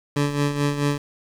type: tone with tremolo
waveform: 20% pulse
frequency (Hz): 144.3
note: D3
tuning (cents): -30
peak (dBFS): -13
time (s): 0.16-0.98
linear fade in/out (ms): 5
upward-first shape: sine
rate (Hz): 4.6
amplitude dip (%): 60
effects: low-pass 10000 Hz 12 dB/octave + 7-bit